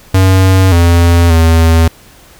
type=tone with pitch steps; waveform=square; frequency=94.5 / 85.4 / 82 Hz; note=F#2 / F2 / E2; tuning=+37 / -38 / -9 cents; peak=-5 dBFS; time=0.14-1.88 s; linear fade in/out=5 ms; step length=580 ms; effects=pink hiss -40 dBFS RMS until 2.39 s